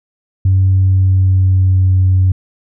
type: tone with pitch glide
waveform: sine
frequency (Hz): 94.9 to 93.22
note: F#2 to F#2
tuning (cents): +44 to +13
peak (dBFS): -6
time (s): 0.45-2.32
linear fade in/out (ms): 5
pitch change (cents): -31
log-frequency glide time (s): 0.71-1.97
effects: tanh soft clip ceiling -4 dBFS